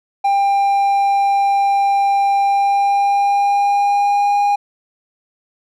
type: tone with pitch glide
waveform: triangle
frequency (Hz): 796 to 814.1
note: G5 to G#5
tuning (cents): +26 to -35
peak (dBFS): -10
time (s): 0.24-4.56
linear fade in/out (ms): 10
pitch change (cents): +39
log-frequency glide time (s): 2.41-4.39
effects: none